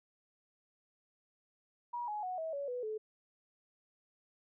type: tone with pitch steps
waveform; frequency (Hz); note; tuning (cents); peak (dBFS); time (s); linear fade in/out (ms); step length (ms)
sine; 960 / 840.6 / 736 / 644.4 / 564.3 / 494.1 / 432.6; B5 / G#5 / F#5 / E5 / C#5 / B4 / A4; -49 / +21 / -9 / -39 / +31 / +1 / -29; -36; 1.93-2.98; 10; 150
effects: none